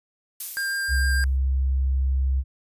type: noise with exponential decay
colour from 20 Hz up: violet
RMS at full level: -27 dBFS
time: 0.4-1.37 s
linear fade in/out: 5 ms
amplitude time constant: 210 ms
type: tone with vibrato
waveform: square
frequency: 1598 Hz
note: G6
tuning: 33 cents sharp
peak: -25 dBFS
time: 0.57-1.24 s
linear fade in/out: 0 ms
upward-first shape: triangle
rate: 6.6 Hz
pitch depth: 9 cents each way
type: tone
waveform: sine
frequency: 66.3 Hz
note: C2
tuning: 23 cents sharp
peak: -19 dBFS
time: 0.88-2.44 s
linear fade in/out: 50 ms
effects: resampled to 32000 Hz